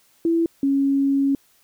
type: tone pair in turn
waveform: sine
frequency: 332.8 / 276 Hz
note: E4 / C#4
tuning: +17 / -7 cents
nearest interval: minor third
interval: 324 cents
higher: first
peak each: -16 dBFS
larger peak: neither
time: 0.25-0.46 / 0.63-1.35 s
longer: second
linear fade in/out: 2 ms
effects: white hiss -59 dBFS RMS until 1.63 s